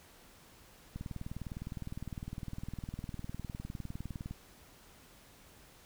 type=click train; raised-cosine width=5 ms; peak=-28 dBFS; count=67; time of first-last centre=0.96-4.31 s; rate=19.7 Hz; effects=pink hiss -59 dBFS RMS until 5.85 s